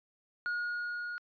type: tone with level ramp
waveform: triangle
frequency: 1440 Hz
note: F#6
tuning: 47 cents flat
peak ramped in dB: -29 to -35 dBFS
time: 0.46-1.18 s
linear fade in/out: 0 ms
effects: resampled to 11025 Hz